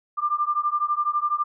sine beating tone pair, 1187 / 1199 Hz, D6 / D6, +18 / +36 cents, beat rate 12 Hz, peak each -24 dBFS, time 0.17-1.44 s, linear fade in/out 20 ms, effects none

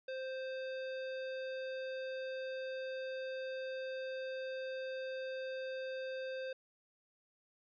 square tone, 523 Hz, C5, 1 cent flat, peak -40 dBFS, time 0.08-6.53 s, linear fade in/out 5 ms, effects resampled to 11025 Hz

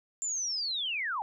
sine linear sweep, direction down, 7330 to 769 Hz, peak -30 dBFS, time 0.22-1.22 s, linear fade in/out 0 ms, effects none

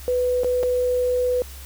sine tone with dropouts, 497 Hz, B4, 11 cents sharp, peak -18 dBFS, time 0.08-1.42 s, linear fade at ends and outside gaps 0 ms, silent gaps 0.434-0.445 / 0.63-0.634 s, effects added 67 Hz sine -37 dBFS peak until 1.65 s + white hiss -43 dBFS RMS until 1.65 s

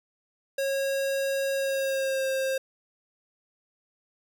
square tone with pitch glide, 546 to 531.7 Hz, C#5 to C5, -26 to +28 cents, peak -26 dBFS, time 0.58-2.58 s, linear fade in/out 5 ms, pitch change -46 cents, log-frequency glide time 1.55-2.28 s, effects none

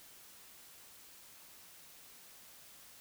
silence, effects white hiss -57 dBFS RMS until 3 s

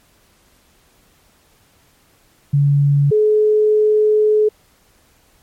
sine tone pair in turn, 142.4 / 426.7 Hz, C#3 / G#4, +47 / +47 cents, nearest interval octave + perfect fifth, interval 1900 cents, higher second, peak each -10 dBFS, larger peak neither, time 2.53-3.11 / 3.11-4.49 s, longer second, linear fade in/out 10 ms, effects pink hiss -55 dBFS RMS until 5.42 s + MP3 64 kbps

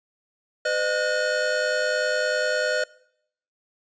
square tone cluster, 507 / 610 / 1451 Hz, B4 / D#5 / F#6, +45 / -34 / -34 cents, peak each -28 / -26 / -27 dBFS, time 0.65-2.84 s, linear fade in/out 5 ms, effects noise-tail reverb RT60 0.7 s tail -22 dB re dry + resampled to 16000 Hz

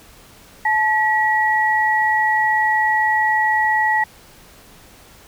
sine tone pair together, 866 / 1922.3 Hz, A5 / B6, -28 / -47 cents, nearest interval octave + major second, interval 1381 cents, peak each -17 dBFS, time 0.65-4.04 s, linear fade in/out 5 ms, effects pink hiss -46 dBFS RMS until 5.27 s

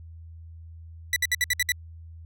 sawtooth tone bursts, 1970 Hz, B6, 5 cents flat, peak -17 dBFS, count 7, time 1.13-1.72 s, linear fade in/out 2 ms, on 32 ms, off 61 ms, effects added 82 Hz sine -41 dBFS peak until 2.25 s

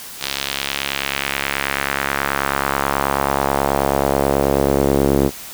sawtooth tone with band-pass filter sweep, 69.3 Hz, C#2, in tune, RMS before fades -19 dBFS, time 0.19-5.31 s, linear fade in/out 50 ms, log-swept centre 4100 to 360 Hz, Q 1.5, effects white hiss -34 dBFS RMS until 5.53 s

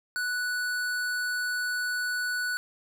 sine tone with hard clipping, 1480 Hz, F#6, in tune, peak -29 dBFS, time 0.16-2.57 s, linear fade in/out 0 ms, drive 16 dB, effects none

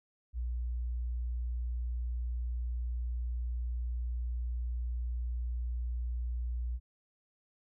sine tone, 60 Hz, B1, 49 cents flat, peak -32 dBFS, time 0.33-6.8 s, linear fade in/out 50 ms, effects none

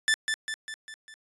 sawtooth tone with echo, 1760 Hz, A6, in tune, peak -17 dBFS, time 0.08-0.14 s, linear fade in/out 0 ms, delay 200 ms, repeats 5, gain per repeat -5 dB, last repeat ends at 1.14 s, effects resampled to 24000 Hz

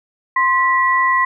sine tone pair together, 1046.5 / 1949.5 Hz, C6 / B6, 0 / -23 cents, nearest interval major seventh, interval 1077 cents, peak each -14 / -16 dBFS, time 0.36-1.25 s, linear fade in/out 5 ms, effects none

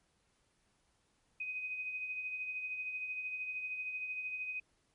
sine tone with tremolo, 2507 Hz, D#7, 12 cents sharp, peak -35 dBFS, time 1.4-4.6 s, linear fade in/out 5 ms, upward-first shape triangle, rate 13 Hz, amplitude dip 50%, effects pink hiss -75 dBFS RMS until 4.94 s + MP3 48 kbps

